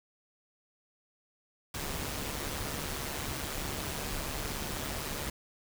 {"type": "noise with amplitude modulation", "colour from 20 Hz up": "pink", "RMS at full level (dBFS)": -34, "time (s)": [1.74, 5.3], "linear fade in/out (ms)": 5, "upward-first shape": "sine", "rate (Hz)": 144, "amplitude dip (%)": 55, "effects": []}